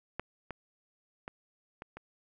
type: clicks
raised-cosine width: 0.5 ms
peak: -19 / -24 / -25 / -27 / -29 dBFS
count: 5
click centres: 0.196 / 0.507 / 1.279 / 1.821 / 1.97 s
effects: none